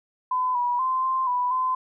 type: tone with pitch steps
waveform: sine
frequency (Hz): 1012 / 972 / 1036 / 1045 / 988 / 1026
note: B5 / B5 / C6 / C6 / B5 / C6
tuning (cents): +42 / -28 / -17 / -2 / 0 / -34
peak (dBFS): -21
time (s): 0.31-1.75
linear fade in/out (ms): 5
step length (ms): 240
effects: none